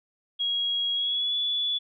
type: tone with pitch glide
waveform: sine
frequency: 3300 to 3434 Hz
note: G#7 to A7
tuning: -12 to -43 cents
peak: -24 dBFS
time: 0.39-1.79 s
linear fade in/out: 20 ms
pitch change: +69 cents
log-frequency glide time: 0.95-1.35 s
effects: none